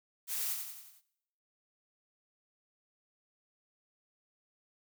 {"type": "noise with echo", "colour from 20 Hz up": "blue", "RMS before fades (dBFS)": -36, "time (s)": [0.27, 0.57], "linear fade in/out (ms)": 50, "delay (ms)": 90, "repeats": 5, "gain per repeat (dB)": -5, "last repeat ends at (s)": 1.02, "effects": ["noise-tail reverb RT60 0.8 s tail -19 dB re dry"]}